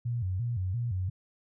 sine tone with vibrato, 105.2 Hz, G#2, 23 cents sharp, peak -28 dBFS, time 0.05-1.1 s, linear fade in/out 10 ms, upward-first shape square, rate 2.9 Hz, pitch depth 220 cents each way, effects none

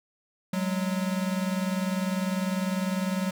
square tone pair together, 185 / 205 Hz, F#3 / G#3, 0 / -22 cents, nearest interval major second, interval 178 cents, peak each -28 / -32 dBFS, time 0.53-3.31 s, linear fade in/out 5 ms, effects none

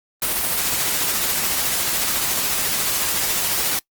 white noise with tremolo, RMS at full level -20 dBFS, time 0.22-3.79 s, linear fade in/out 2 ms, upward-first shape sine, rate 14 Hz, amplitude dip 25%, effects noise-tail reverb RT60 0.1 s tail -22 dB re dry + Opus 32 kbps

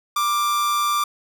45% pulse tone with amplitude modulation, 1180 Hz, D6, 8 cents sharp, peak -17 dBFS, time 0.16-1.04 s, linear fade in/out 5 ms, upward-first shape sine, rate 210 Hz, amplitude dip 35%, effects none

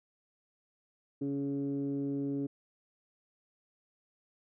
15% pulse tone with low-pass filter, 140 Hz, C#3, 18 cents sharp, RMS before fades -34 dBFS, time 1.21-2.47 s, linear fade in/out 10 ms, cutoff 330 Hz, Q 8.7, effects none

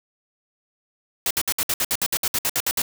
white noise bursts, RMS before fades -22 dBFS, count 15, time 1.26-2.819 s, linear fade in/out 2 ms, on 47 ms, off 61 ms, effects none

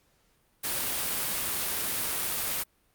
white noise, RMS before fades -30 dBFS, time 0.63-2.64 s, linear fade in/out 20 ms, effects pink hiss -68 dBFS RMS until 2.94 s + Opus 48 kbps

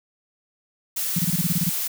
blue noise, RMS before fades -26 dBFS, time 0.96-1.88 s, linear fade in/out 10 ms
sine tone bursts, 171.8 Hz, F3, 28 cents flat, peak -19 dBFS, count 10, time 1.16-1.695 s, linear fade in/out 5 ms, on 31 ms, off 25 ms
effects none

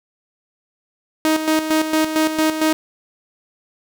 sawtooth tone with tremolo, 313.7 Hz, D#4, 14 cents sharp, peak -10 dBFS, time 1.25-2.73 s, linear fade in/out 0 ms, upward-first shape square, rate 4.4 Hz, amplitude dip 60%, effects none

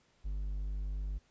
triangle tone, 49.82 Hz, G1, 29 cents sharp, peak -32 dBFS, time 0.24-1.19 s, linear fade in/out 20 ms, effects pink hiss -70 dBFS RMS until 1.3 s + resampled to 16000 Hz

